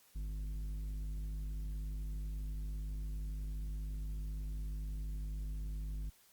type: tone with tanh clipping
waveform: sine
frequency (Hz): 51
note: G#1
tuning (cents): -31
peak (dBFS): -39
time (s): 0.15-6.1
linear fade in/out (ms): 10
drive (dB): 9
effects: white hiss -66 dBFS RMS until 6.32 s + Opus 48 kbps